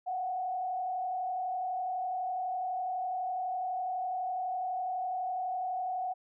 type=tone with frequency modulation; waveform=sine; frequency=738 Hz; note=F#5; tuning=5 cents flat; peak=-31 dBFS; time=0.06-6.14 s; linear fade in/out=20 ms; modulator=32 Hz; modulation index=0.7; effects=none